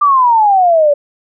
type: exponential sweep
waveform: sine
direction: down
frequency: 1196 to 566 Hz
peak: -6 dBFS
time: 0.01-0.94 s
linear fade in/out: 10 ms
effects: none